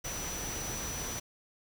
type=tone in noise; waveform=sine; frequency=5920 Hz; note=F#8; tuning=in tune; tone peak=-39 dBFS; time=0.04-1.2 s; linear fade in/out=10 ms; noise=pink; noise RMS=-39 dBFS; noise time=0.04-1.2 s; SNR=-3 dB; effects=none